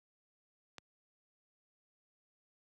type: click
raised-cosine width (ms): 0.2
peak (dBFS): -28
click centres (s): 0.783
effects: high-pass 100 Hz 12 dB/octave